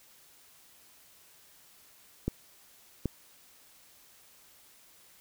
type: clicks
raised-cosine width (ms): 3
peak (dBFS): -16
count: 2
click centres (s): 2.28 / 3.057
effects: white hiss -59 dBFS RMS until 5.2 s